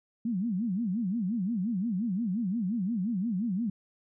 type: tone with vibrato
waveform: sine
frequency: 207.7 Hz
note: G#3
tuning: in tune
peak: -27 dBFS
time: 0.25-3.7 s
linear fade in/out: 5 ms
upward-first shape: sine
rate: 5.7 Hz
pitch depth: 270 cents each way
effects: none